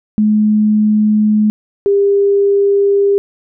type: tone pair in turn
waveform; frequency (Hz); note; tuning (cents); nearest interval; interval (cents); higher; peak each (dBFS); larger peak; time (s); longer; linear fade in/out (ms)
sine; 212.7 / 400.3; G#3 / G4; +42 / +36; major seventh; 1094; second; -8; neither; 0.18-1.5 / 1.86-3.18; neither; 0
effects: none